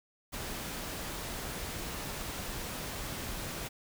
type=noise; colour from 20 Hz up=pink; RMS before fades=-39 dBFS; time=0.32-3.69 s; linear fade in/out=20 ms; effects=none